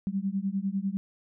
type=beating tone pair; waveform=sine; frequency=190.5 / 200.5 Hz; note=G3 / G3; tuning=-49 / +39 cents; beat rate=10 Hz; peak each=-30 dBFS; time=0.07-0.97 s; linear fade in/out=0 ms; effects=none